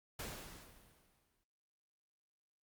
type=noise with exponential decay; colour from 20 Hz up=pink; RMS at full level=-43 dBFS; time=0.19-1.44 s; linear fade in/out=5 ms; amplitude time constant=270 ms; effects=Opus 48 kbps